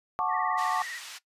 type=chord; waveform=sine; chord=D major seventh; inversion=first; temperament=just; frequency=734.2 / 881 / 1101.2 / 1174.7 Hz; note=F#5 / A5 / C#6 / D6; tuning=-14 / +2 / -12 / 0 cents; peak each=-31 dBFS; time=0.19-0.82 s; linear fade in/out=0 ms
type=tone with vibrato; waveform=sine; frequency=1900 Hz; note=A#6; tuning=33 cents sharp; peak=-37 dBFS; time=0.28-1.01 s; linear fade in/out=50 ms; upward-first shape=sine; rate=18 Hz; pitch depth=69 cents each way
type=band-pass noise; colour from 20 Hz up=white; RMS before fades=-43 dBFS; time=0.57-1.19 s; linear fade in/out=20 ms; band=1200 to 5500 Hz; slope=12 dB/octave
effects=noise-tail reverb RT60 0.1 s tail -18 dB re dry + resampled to 32000 Hz